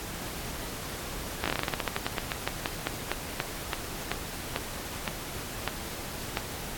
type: slowing click train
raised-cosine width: 0.3 ms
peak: -11 dBFS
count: 27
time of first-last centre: 1.44-6.372 s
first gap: 17 ms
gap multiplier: 1.16
effects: pink hiss -38 dBFS RMS until 6.77 s + AAC 64 kbps